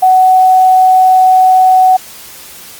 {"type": "tone", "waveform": "sine", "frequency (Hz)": 747, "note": "F#5", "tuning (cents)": 16, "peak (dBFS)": -3, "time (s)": [0.02, 1.97], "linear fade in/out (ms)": 10, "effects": ["white hiss -32 dBFS RMS until 2.79 s", "Opus 32 kbps"]}